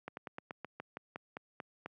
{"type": "slowing click train", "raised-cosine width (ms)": 0.5, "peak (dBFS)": -26, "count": 12, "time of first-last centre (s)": [0.08, 1.86], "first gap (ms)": 91, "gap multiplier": 1.11, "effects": ["high-pass 150 Hz 12 dB/octave"]}